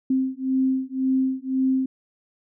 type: beating tone pair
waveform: sine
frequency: 261.6 / 263.5 Hz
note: C4 / C4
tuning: 0 / +12 cents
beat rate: 1.9 Hz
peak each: -23 dBFS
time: 0.1-1.86 s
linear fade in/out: 5 ms
effects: none